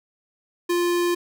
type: tone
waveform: square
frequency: 349.2 Hz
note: F4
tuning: in tune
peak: -20 dBFS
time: 0.69-1.15 s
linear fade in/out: 10 ms
effects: none